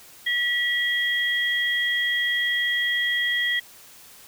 sine tone pair together, 1941 / 3264 Hz, B6 / G#7, -31 / -31 cents, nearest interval major sixth, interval 900 cents, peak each -22 / -26 dBFS, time 0.26-3.6 s, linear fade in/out 10 ms, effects white hiss -48 dBFS RMS until 4.27 s

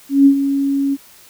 sine tone with ADSR envelope, 277.2 Hz, C#4, in tune, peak -4 dBFS, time 0.09-0.97 s, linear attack 170 ms, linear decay 85 ms, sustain -10 dB, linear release 38 ms, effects white hiss -45 dBFS RMS until 1.29 s

